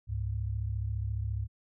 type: tone pair together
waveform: sine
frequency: 69.3 / 103.83 Hz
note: C#2 / G#2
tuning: 0 / 0 cents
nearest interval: perfect fifth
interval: 700 cents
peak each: -34 / -32 dBFS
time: 0.07-1.48 s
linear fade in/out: 50 ms
effects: none